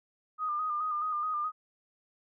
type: tone with vibrato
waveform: sine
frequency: 1226 Hz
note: D#6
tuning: 26 cents flat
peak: -29 dBFS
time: 0.38-1.52 s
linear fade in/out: 50 ms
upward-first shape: square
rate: 4.7 Hz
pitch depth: 36 cents each way
effects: none